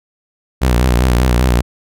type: tone with vibrato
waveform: sawtooth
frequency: 61.74 Hz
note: B1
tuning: in tune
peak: -6 dBFS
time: 0.61-1.62 s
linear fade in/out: 20 ms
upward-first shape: sine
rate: 5.1 Hz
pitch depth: 84 cents each way
effects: none